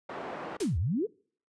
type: band-pass noise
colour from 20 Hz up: pink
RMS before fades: -39 dBFS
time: 0.09-0.57 s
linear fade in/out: 5 ms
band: 330 to 1300 Hz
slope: 12 dB/octave
type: exponential two-way sweep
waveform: sine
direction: down then up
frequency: 490.1 to 73.42 to 490.1 Hz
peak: -26 dBFS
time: 0.6-1.07 s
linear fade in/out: 20 ms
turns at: 0.78 s
type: noise with exponential decay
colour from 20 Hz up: white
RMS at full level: -33 dBFS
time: 0.6-0.78 s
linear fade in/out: 5 ms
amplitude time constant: 38 ms
effects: noise-tail reverb RT60 0.5 s tail -26 dB re dry + resampled to 22050 Hz